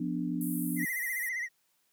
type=chord; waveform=sine; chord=B diminished; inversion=second; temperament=equal; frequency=174.61 / 246.9 / 293.7 Hz; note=F3 / B3 / D4; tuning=0 / 0 / 0 cents; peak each=-34 dBFS; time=0-0.85 s; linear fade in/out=5 ms
type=band-pass noise; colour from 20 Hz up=white; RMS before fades=-41 dBFS; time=0.41-1.29 s; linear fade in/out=2 ms; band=9300 to 15000 Hz; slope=48 dB/octave
type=tone with vibrato; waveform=triangle; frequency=1975.5 Hz; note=B6; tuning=in tune; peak=-30 dBFS; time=0.76-1.49 s; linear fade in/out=50 ms; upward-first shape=sine; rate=15 Hz; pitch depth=92 cents each way
effects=white hiss -73 dBFS RMS until 1.92 s + high-pass 100 Hz 12 dB/octave